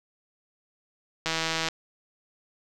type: click train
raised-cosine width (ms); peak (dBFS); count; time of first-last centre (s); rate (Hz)
0.2; -10; 70; 1.26-1.686; 162
effects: none